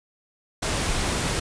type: noise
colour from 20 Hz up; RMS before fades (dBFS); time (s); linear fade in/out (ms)
pink; -25; 0.62-1.4; 10
effects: resampled to 22050 Hz